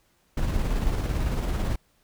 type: noise with tremolo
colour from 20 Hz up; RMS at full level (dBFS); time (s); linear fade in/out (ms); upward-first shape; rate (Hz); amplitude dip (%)
brown; -24; 0.37-1.76; 5; square; 18; 30
effects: pink hiss -66 dBFS RMS until 2.03 s